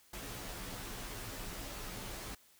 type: noise with comb filter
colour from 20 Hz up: pink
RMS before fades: -44 dBFS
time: 0.13-2.35 s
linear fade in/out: 5 ms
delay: 13 ms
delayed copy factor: -0.7
effects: white hiss -65 dBFS RMS until 2.59 s